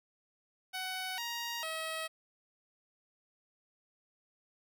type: tone with pitch steps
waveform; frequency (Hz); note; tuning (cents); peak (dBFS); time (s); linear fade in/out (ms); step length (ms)
10% pulse; 748 / 941 / 641; F#5 / A#5 / E5; +19 / +16 / -49; -28; 0.73-2.08; 20; 450
effects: none